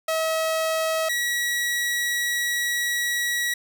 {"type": "tone pair in turn", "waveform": "sawtooth", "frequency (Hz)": [642, 1923.8], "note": ["E5", "B6"], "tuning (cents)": [-46, -46], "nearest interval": "octave + perfect fifth", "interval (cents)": 1900, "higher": "second", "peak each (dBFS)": [-18, -19], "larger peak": "first", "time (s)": [[0.08, 1.09], [1.09, 3.54]], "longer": "second", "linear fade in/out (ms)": 5, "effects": []}